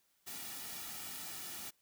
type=noise with comb filter; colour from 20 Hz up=white; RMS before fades=-45 dBFS; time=0.26-1.71 s; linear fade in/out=20 ms; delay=1.9 ms; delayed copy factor=-0.55; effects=white hiss -75 dBFS RMS until 1.81 s